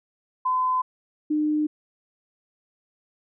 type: tone pair in turn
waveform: sine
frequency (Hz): 1019 / 303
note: C6 / D#4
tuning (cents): -46 / -46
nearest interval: octave + major sixth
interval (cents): 2100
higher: first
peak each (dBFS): -20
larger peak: neither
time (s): 0.45-0.82 / 1.3-1.67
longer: neither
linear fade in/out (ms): 10
effects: none